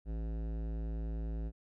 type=tone with hard clipping; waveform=sine; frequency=55 Hz; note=A1; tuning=in tune; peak=-37 dBFS; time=0.05-1.52 s; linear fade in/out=50 ms; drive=16 dB; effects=none